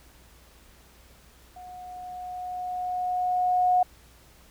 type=tone with level ramp; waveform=sine; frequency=727 Hz; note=F#5; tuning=31 cents flat; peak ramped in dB=-41 to -17 dBFS; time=1.56-3.83 s; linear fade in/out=5 ms; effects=added 60 Hz sine -56 dBFS peak until 4.5 s + pink hiss -56 dBFS RMS until 4.5 s